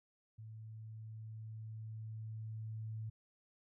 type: tone with level ramp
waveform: sine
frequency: 110 Hz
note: A2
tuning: in tune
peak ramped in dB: -48 to -40 dBFS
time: 0.38-3.1 s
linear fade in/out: 10 ms
effects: none